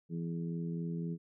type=harmonic tone; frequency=83.9 Hz; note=E2; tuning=31 cents sharp; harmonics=2 / 3 / 4 / 5; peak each=-35 / -45 / -47 / -47 dBFS; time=0.09-1.18 s; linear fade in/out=50 ms; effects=none